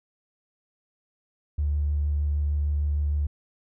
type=tone with vibrato; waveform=triangle; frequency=73.42 Hz; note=D2; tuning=in tune; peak=-18 dBFS; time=1.58-3.27 s; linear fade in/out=10 ms; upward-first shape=sine; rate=6.5 Hz; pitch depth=13 cents each way; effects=tanh soft clip ceiling -20 dBFS